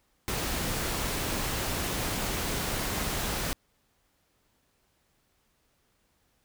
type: noise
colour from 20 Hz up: pink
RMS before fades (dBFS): -31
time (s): 0.28-3.53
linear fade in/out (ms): 0
effects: pink hiss -71 dBFS RMS until 6.44 s